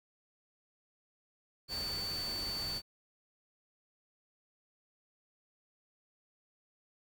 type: tone in noise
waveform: sine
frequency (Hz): 4500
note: C#8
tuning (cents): +25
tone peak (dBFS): -36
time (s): 1.68-2.82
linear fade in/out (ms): 50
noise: pink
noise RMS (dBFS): -44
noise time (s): 1.68-2.82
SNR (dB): +5
effects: none